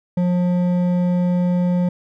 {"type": "tone with hard clipping", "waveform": "sine", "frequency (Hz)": 178.1, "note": "F3", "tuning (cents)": 34, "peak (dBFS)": -17, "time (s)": [0.17, 1.89], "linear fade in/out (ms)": 5, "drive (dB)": 8, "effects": []}